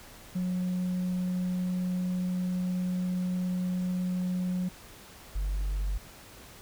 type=tone pair in turn; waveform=sine; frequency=181.7 / 48.13 Hz; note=F#3 / G1; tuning=-31 / -31 cents; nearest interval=octave + major seventh; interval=2300 cents; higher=first; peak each=-25 dBFS; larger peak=neither; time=0.35-4.69 / 5.35-5.98 s; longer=first; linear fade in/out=10 ms; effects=tanh soft clip ceiling -26 dBFS + pink hiss -50 dBFS RMS until 6.61 s